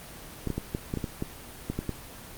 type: clicks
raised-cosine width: 3 ms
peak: -16 dBFS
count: 11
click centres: 0.473 / 0.503 / 0.58 / 0.749 / 0.939 / 0.973 / 1.042 / 1.224 / 1.7 / 1.79 / 1.893 s
effects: pink hiss -44 dBFS RMS until 2.37 s + Opus 24 kbps